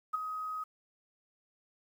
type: tone with ADSR envelope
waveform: sine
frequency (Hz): 1261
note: D#6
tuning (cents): +23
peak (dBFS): -26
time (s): 0.13-0.64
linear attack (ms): 16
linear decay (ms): 14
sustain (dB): -9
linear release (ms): 9
effects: 10-bit